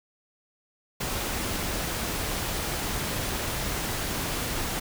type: noise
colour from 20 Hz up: pink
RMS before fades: -30 dBFS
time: 1-4.8 s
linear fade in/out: 10 ms
effects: none